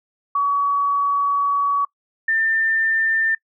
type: tone pair in turn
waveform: sine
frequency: 1132 / 1793.4 Hz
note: C#6 / A6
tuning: +36 / +33 cents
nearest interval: minor sixth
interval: 797 cents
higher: second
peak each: -16 dBFS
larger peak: neither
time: 0.35-1.85 / 2.28-3.35 s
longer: first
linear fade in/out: 5 ms
effects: noise-tail reverb RT60 0.1 s tail -24 dB re dry

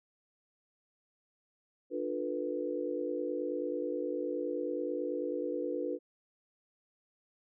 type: chord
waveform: sine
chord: B half-diminished seventh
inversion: first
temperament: just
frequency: 296.3 / 355.6 / 444.5 / 493.9 Hz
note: D4 / F4 / A4 / B4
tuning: +15 / +31 / +18 / 0 cents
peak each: -38 / -38 / -40 / -36 dBFS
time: 1.9-5.99 s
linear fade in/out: 50 ms
effects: none

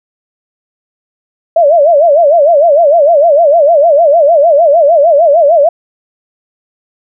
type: tone with vibrato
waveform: sine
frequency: 622.3 Hz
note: D#5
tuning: in tune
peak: -3 dBFS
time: 1.56-5.69 s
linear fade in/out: 5 ms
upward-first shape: sine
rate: 6.6 Hz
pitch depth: 190 cents each way
effects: none

